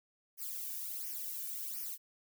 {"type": "noise with flanger", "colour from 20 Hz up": "violet", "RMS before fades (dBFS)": -41, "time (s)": [0.37, 1.98], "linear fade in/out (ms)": 50, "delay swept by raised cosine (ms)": [0.25, 1.55], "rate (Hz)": 1.4, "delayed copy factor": -0.95, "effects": []}